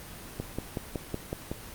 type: click train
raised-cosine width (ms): 2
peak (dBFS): -17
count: 7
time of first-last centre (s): 0.4-1.515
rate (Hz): 5.38
effects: pink hiss -44 dBFS RMS until 1.74 s + Opus 24 kbps